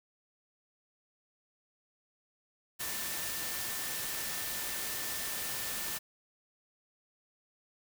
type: tone in noise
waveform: sine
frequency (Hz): 1783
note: A6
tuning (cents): +22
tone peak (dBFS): -47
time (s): 2.79-5.99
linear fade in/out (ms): 20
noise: white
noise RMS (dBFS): -37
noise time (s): 2.79-5.99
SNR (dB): -13
effects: none